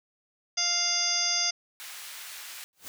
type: harmonic tone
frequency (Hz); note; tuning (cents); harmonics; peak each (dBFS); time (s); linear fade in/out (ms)
698.5; F5; 0; 1 / 2 / 3 / 4 / 5 / 7 / 8 / 9; -39 / -39 / -35 / -38 / -36 / -27 / -34 / -30; 0.57-1.51; 10
type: high-pass noise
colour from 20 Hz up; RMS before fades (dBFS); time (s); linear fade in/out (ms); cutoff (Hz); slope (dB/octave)
pink; -42; 1.8-2.64; 0; 1700; 12
type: noise with exponential growth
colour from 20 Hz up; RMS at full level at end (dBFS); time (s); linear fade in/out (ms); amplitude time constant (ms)
white; -38; 2.73-2.88; 0; 31
effects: none